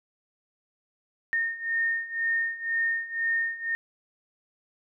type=beating tone pair; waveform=sine; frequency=1831 / 1833 Hz; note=A#6 / A#6; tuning=-32 / -30 cents; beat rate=2 Hz; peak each=-30 / -27 dBFS; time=1.33-3.75 s; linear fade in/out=0 ms; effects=none

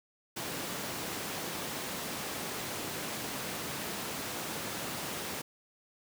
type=high-pass noise; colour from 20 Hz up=pink; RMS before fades=-38 dBFS; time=0.36-5.42 s; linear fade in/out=10 ms; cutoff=160 Hz; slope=12 dB/octave; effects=none

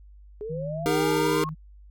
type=linear sweep; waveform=sine; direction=up; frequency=410.1 to 1100 Hz; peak=-31 dBFS; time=0.41-1.49 s; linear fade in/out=0 ms
type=tone; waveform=sine; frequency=156.4 Hz; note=D#3; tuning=9 cents sharp; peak=-31 dBFS; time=0.49-1.55 s; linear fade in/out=20 ms
type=chord; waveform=square; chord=D# suspended fourth; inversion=none; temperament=equal with one note detuned; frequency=311.1 / 404.9 / 466.2 Hz; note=D#4 / G#4 / A#4; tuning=0 / -44 / 0 cents; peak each=-27 dBFS; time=0.86-1.44 s; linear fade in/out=0 ms
effects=added 50 Hz sine -46 dBFS peak until 1.9 s

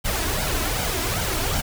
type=noise with flanger; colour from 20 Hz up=pink; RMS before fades=-24 dBFS; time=0.04-1.62 s; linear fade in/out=20 ms; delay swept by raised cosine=1.3 to 3.1 ms; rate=2.6 Hz; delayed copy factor=+0.6; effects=none

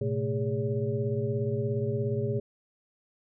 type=tone cluster; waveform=sine; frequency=111.9 / 128.9 / 220.6 / 409.4 / 564 Hz; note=A2 / C3 / A3 / G#4 / C#5; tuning=+30 / -26 / +5 / -25 / +30 cents; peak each=-31 / -32 / -36 / -31 / -38 dBFS; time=0.01-2.4 s; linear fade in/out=5 ms; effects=none

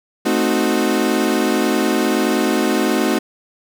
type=chord; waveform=35% pulse; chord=A diminished seventh; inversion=none; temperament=equal; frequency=220 / 261.6 / 311.1 / 370 Hz; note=A3 / C4 / Eb4 / Gb4; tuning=0 / 0 / 0 / 0 cents; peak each=-19 dBFS; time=0.25-3.19 s; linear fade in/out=10 ms; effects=none

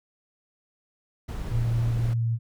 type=noise; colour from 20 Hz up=brown; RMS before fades=-32 dBFS; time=1.28-2.14 s; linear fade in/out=10 ms
type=tone with pitch glide; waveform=sine; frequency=116.54 to 115.07 Hz; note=A#2 to A#2; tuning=0 to -22 cents; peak=-22 dBFS; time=1.5-2.39 s; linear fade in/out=50 ms; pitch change=-22 cents; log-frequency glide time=2.11-2.23 s
effects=none

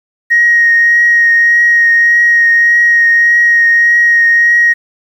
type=tone with vibrato; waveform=sine; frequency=1877 Hz; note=A#6; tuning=11 cents sharp; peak=-4 dBFS; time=0.3-4.74 s; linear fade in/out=20 ms; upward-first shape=triangle; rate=1.7 Hz; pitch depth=17 cents each way; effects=tanh soft clip ceiling 0 dBFS + 7-bit

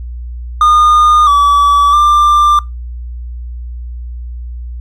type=tone with pitch steps; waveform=triangle; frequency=1219 / 1148 / 1187 Hz; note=D#6 / D6 / D6; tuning=-36 / -40 / +18 cents; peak=-3 dBFS; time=0.61-2.59 s; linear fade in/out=2 ms; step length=660 ms; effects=noise-tail reverb RT60 0.2 s tail -23 dB re dry + added 60 Hz sine -21 dBFS peak until 4.8 s

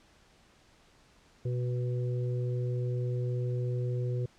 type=harmonic tone; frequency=123.47 Hz; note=B2; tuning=in tune; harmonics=1 / 3 / 4; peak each=-29 / -39 / -41 dBFS; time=1.45-4.26 s; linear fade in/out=5 ms; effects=pink hiss -62 dBFS RMS until 4.38 s + low-pass 7000 Hz 12 dB/octave

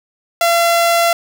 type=tone; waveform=sawtooth; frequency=681 Hz; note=F5; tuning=44 cents flat; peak=-7 dBFS; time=0.41-1.13 s; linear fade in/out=2 ms; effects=none

